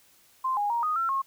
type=tone with pitch steps; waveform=sine; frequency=1043 / 822 / 940 / 1242 / 1350 / 1083 Hz; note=C6 / G#5 / A#5 / D#6 / E6 / C#6; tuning=-6 / -18 / +14 / -3 / +41 / -41 cents; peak=-24 dBFS; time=0.44-1.22 s; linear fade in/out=10 ms; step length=130 ms; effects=white hiss -60 dBFS RMS until 1.26 s